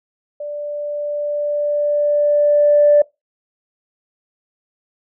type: tone with level ramp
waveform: sine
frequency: 587.3 Hz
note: D5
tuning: in tune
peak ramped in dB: -24 to -6 dBFS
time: 0.4-3.02 s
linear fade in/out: 5 ms
effects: noise-tail reverb RT60 0.2 s tail -23 dB re dry + tanh soft clip ceiling -2 dBFS